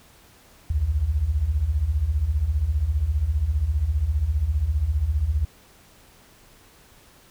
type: beating tone pair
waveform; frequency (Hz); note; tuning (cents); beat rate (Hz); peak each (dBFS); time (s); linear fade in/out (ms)
sine; 63.5 / 78.5; B1 / D#2; +49 / +16; 15; -25 / -21; 0.7-5.45; 5
effects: pink hiss -53 dBFS RMS until 7.3 s